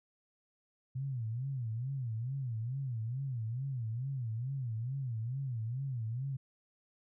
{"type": "tone with vibrato", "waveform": "sine", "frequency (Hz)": 123.47, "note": "B2", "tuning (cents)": 0, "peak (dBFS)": -34, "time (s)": [0.95, 6.37], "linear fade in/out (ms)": 10, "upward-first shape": "sine", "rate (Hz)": 2.3, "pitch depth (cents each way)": 200, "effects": []}